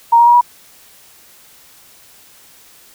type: tone with pitch steps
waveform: sine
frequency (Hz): 932.3 / 943.7 / 955.2 / 966.9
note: A#5 / A#5 / A#5 / B5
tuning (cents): 0 / +21 / +42 / -37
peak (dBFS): -5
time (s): 0.12-0.412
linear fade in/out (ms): 10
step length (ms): 73
effects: white hiss -45 dBFS RMS until 2.94 s